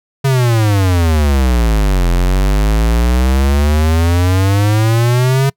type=exponential two-way sweep; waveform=square; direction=down then up; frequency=138.59 to 42.92 to 138.59 Hz; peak=-10 dBFS; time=0.24-5.5 s; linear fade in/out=10 ms; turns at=2.09 s; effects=noise-tail reverb RT60 0.1 s tail -26 dB re dry